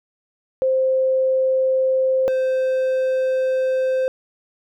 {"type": "tone pair in turn", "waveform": ["sine", "triangle"], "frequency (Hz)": [523.3, 520], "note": ["C5", "C5"], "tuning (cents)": [0, -11], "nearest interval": "unison", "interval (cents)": 11, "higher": "first", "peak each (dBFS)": -15, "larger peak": "neither", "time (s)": [[0.62, 2.28], [2.28, 4.08]], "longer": "second", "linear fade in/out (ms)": 0, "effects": []}